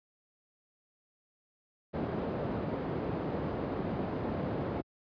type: low-pass noise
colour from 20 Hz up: white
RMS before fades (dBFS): -34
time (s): 1.93-4.82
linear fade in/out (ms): 20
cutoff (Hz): 470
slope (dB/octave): 12
effects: high-pass 80 Hz 12 dB/octave + resampled to 11025 Hz